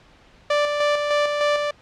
sawtooth tone with tremolo, 587.3 Hz, D5, in tune, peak -13 dBFS, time 0.5-1.71 s, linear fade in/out 5 ms, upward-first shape square, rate 3.3 Hz, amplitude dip 40%, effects pink hiss -52 dBFS RMS until 1.81 s + low-pass 4000 Hz 12 dB/octave

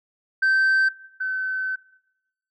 sine tone pair in turn, 1552 / 1526.2 Hz, G6 / G6, -18 / -47 cents, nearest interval unison, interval 29 cents, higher first, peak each -14 / -23 dBFS, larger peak first, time 0.42-0.89 / 1.2-1.76 s, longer second, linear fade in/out 10 ms, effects noise-tail reverb RT60 0.8 s tail -18 dB re dry + tanh soft clip ceiling -15 dBFS

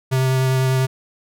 square tone with vibrato, 130.81 Hz, C3, in tune, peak -16 dBFS, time 0.11-0.87 s, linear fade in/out 20 ms, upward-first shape triangle, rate 10 Hz, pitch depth 13 cents each way, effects none

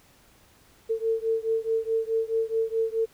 sine beating tone pair, 447.4 / 452.1 Hz, A4 / A4, +29 / +47 cents, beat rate 4.7 Hz, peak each -26 / -27 dBFS, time 0.89-3.06 s, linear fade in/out 20 ms, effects pink hiss -58 dBFS RMS until 3.13 s

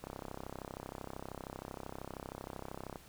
click train, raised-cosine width 1 ms, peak -28 dBFS, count 97, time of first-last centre 0.04-2.958 s, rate 32.9 Hz, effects pink hiss -58 dBFS RMS until 3.08 s

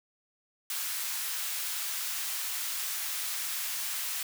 white high-pass noise, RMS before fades -34 dBFS, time 0.7-4.23 s, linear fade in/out 2 ms, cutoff 1200 Hz, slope 12 dB/octave, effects none

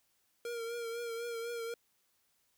square tone with vibrato, 466.2 Hz, A#4, in tune, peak -38 dBFS, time 0.45-1.74 s, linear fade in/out 2 ms, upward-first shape triangle, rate 4 Hz, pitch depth 45 cents each way, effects white hiss -75 dBFS RMS until 2.57 s

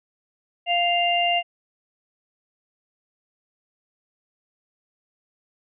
harmonic tone, 698 Hz, F5, 1 cent flat, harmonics 1 / 3 / 4, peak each -21 / -29 / -22 dBFS, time 0.66-1.43 s, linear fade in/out 50 ms, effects none

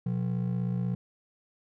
triangle ring-modulated tone, 152.1 Hz, D#3, 39 cents flat, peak -22 dBFS, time 0.06-0.95 s, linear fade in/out 2 ms, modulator 28.2 Hz, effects none

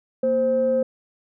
sine tone pair together, 233.1 / 523.3 Hz, A#3 / C5, 0 / 0 cents, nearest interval octave + major second, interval 1400 cents, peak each -25 / -17 dBFS, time 0.23-0.83 s, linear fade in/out 5 ms, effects tanh soft clip ceiling -12 dBFS

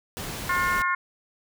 pink noise, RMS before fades -34 dBFS, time 0.17-0.82 s, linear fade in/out 0 ms
harmonic tone, 356.9 Hz, F4, 38 cents sharp, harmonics 3 / 4 / 5 / 6, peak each -25 / -27 / -29 / -31 dBFS, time 0.49-0.95 s, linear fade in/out 5 ms
effects none

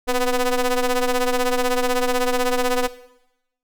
sawtooth ring-modulated tone, 250 Hz, B3, 21 cents sharp, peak -11 dBFS, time 0.07-2.88 s, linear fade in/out 20 ms, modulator 242 Hz, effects noise-tail reverb RT60 0.9 s tail -17 dB re dry

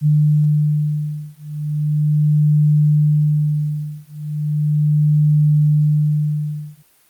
sine beating tone pair, 149.9 / 150.27 Hz, D3 / D3, +36 / +40 cents, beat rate 0.37 Hz, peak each -16 dBFS, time 0.01-6.83 s, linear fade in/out 50 ms, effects white hiss -55 dBFS RMS until 7.09 s + Opus 48 kbps

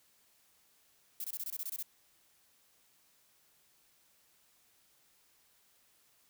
violet noise bursts, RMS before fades -39 dBFS, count 10, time 1.2-1.827 s, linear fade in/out 2 ms, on 42 ms, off 23 ms, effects white hiss -69 dBFS RMS until 6.29 s

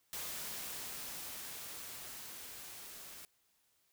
white noise with level ramp, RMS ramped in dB -42 to -51 dBFS, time 0.13-3.25 s, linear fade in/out 0 ms, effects white hiss -75 dBFS RMS until 3.92 s

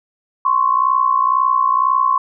sine tone pair together, 1043 / 1105 Hz, C6 / C#6, -6 / -6 cents, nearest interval minor second, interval 100 cents, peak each -15 dBFS, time 0.45-2.18 s, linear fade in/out 5 ms, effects none

